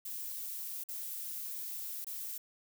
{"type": "noise with dropouts", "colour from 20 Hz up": "violet", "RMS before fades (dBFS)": -41, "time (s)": [0.05, 2.38], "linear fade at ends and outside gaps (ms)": 5, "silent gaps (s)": [[0.838, 0.887], [2.045, 2.067]], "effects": []}